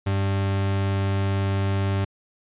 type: tone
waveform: 40% pulse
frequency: 98 Hz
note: G2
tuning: in tune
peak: -20 dBFS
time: 0.06-2.05 s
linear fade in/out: 10 ms
effects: resampled to 8000 Hz